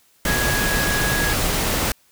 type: tone in noise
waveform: sine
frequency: 1661.2 Hz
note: G#6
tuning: in tune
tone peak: -23 dBFS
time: 0.27-1.33 s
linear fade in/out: 2 ms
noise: pink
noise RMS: -21 dBFS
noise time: 0.25-1.92 s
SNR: -5 dB
effects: white hiss -58 dBFS RMS until 2.11 s